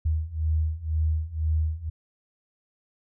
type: beating tone pair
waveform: sine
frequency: 77.6 / 79.6 Hz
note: D#2 / D#2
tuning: -4 / +40 cents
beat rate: 2 Hz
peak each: -27 / -25 dBFS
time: 0.05-1.9 s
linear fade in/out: 10 ms
effects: none